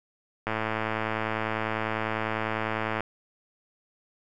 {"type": "click train", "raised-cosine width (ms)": 0.5, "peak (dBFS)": -13, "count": 280, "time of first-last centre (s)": [0.47, 3.006], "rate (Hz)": 110, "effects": []}